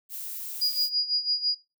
violet noise, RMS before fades -36 dBFS, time 0.09-0.9 s, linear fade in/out 50 ms
sine tone with tremolo, 4882 Hz, D#8, 34 cents flat, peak -21 dBFS, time 0.61-1.55 s, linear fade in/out 10 ms, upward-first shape sine, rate 6 Hz, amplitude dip 75%
effects noise-tail reverb RT60 0.3 s tail -19 dB re dry

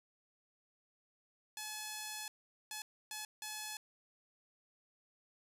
5% pulse tone bursts at uneven times, 855 Hz, A5, 50 cents flat, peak -30 dBFS, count 4, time 1.57-2.28 / 2.71-2.82 / 3.11-3.25 / 3.42-3.77 s, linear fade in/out 2 ms, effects none

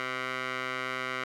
15% pulse tone with band-pass filter, 128.8 Hz, C3, 27 cents flat, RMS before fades -34 dBFS, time 0-1.24 s, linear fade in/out 0 ms, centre 1800 Hz, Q 1.8, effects none

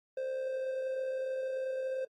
triangle tone with amplitude modulation, 523.3 Hz, C5, in tune, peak -29 dBFS, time 0.17-2.05 s, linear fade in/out 5 ms, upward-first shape sine, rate 70.7 Hz, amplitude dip 45%, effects AAC 32 kbps

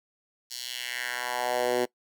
10% pulse tone with high-pass filter sweep, 123.6 Hz, B2, 2 cents sharp, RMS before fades -30 dBFS, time 0.5-1.86 s, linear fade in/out 20 ms, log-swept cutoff 4900 to 340 Hz, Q 2, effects noise-tail reverb RT60 0.1 s tail -21 dB re dry

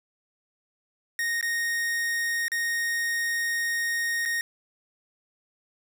45% pulse tone with dropouts, 1859 Hz, A#6, 5 cents flat, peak -25 dBFS, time 1.19-4.41 s, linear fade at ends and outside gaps 1 ms, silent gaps 1.411-1.427 / 2.482-2.518 / 4.253-4.258 s, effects none

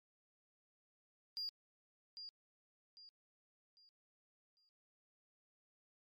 sine tone with echo, 4801 Hz, D8, 37 cents sharp, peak -38 dBFS, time 1.37-1.49 s, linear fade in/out 0 ms, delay 800 ms, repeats 4, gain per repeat -9 dB, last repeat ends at 4.69 s, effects tanh soft clip ceiling -37 dBFS + MP3 64 kbps

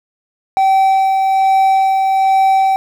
triangle tone with tremolo, 771 Hz, G5, 29 cents flat, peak -6 dBFS, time 0.57-2.76 s, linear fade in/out 0 ms, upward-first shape sine, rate 1.2 Hz, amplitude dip 30%, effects 7-bit

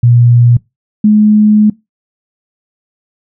sine tone pair in turn, 120 / 211.8 Hz, B2 / G#3, -49 / +34 cents, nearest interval minor seventh, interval 983 cents, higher second, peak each -3 dBFS, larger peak neither, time 0.03-0.57 / 1.04-1.7 s, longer second, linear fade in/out 5 ms, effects noise-tail reverb RT60 0.2 s tail -22 dB re dry

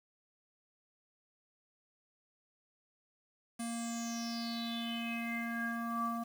square tone with low-pass filter sweep, 232.5 Hz, A#3, 4 cents flat, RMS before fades -38 dBFS, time 3.59-6.24 s, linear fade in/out 10 ms, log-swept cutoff 9700 to 970 Hz, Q 9, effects 9-bit

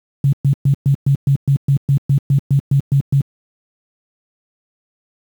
sine tone bursts, 138.59 Hz, C#3, in tune, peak -9 dBFS, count 15, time 0.24-3.21 s, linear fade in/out 2 ms, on 86 ms, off 120 ms, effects high-pass 80 Hz 12 dB/octave + 7-bit

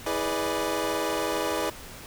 25% pulse chord, E dominant seventh, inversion none, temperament equal with one note detuned, 323.4 / 415.3 / 493.9 / 587.3 Hz, E4 / G#4 / B4 / D5, -33 / 0 / 0 / 0 cents, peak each -28 dBFS, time 0.06-1.7 s, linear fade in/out 5 ms, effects pink hiss -43 dBFS RMS until 2.06 s

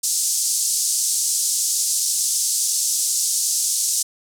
white band-pass noise, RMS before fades -21 dBFS, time 0.03-4.03 s, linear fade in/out 10 ms, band 5400 to 9300 Hz, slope 24 dB/octave, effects none

